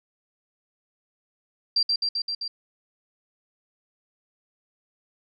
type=tone with echo; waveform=sine; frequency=4721 Hz; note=D8; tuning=8 cents sharp; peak=-18 dBFS; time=1.76-1.83 s; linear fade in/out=5 ms; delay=130 ms; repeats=5; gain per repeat=-2 dB; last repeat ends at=2.48 s; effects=none